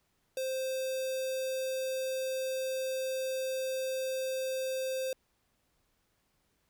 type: tone with notch filter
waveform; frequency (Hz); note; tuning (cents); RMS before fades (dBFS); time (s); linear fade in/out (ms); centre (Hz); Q
square; 523.3; C5; 0; -34; 0.37-5.13; 2; 1300; 0.74
effects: pink hiss -75 dBFS RMS until 6.69 s